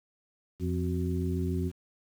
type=harmonic tone with a mistuned harmonic; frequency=87.31 Hz; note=F2; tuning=in tune; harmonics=1 / 2 / 3 / 4; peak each=-30 / -33 / -35 / -36 dBFS; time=0.59-1.72 s; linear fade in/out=50 ms; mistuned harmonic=4; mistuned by=+92 cents; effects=9-bit